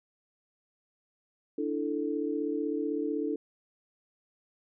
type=chord; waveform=sine; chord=D suspended second; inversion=none; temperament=equal; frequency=293.7 / 329.6 / 440 Hz; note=D4 / E4 / A4; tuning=0 / 0 / 0 cents; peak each=-32 / -34 / -33 dBFS; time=1.58-3.36 s; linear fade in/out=5 ms; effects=none